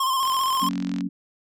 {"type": "tone with vibrato", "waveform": "square", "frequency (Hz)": 1057, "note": "C6", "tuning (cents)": 17, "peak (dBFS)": -21, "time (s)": [0, 0.69], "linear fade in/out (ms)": 5, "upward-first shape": "square", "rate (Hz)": 15, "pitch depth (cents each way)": 38}
{"type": "click train", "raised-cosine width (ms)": 0.2, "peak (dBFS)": -20, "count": 35, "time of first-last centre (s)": [0.23, 1.008], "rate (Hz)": 43.7}
{"type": "chord", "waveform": "sine", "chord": "F# major", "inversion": "none", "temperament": "equal", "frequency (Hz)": [185, 233.1, 277.2], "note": ["F#3", "A#3", "C#4"], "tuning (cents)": [0, 0, 0], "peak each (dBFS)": [-28, -31, -28], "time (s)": [0.61, 1.09], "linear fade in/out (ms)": 20}
{"effects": []}